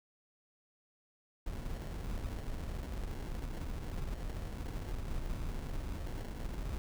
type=noise with sample-and-hold; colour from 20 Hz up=brown; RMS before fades=-39 dBFS; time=1.46-6.78 s; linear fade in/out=2 ms; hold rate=1225 Hz; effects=none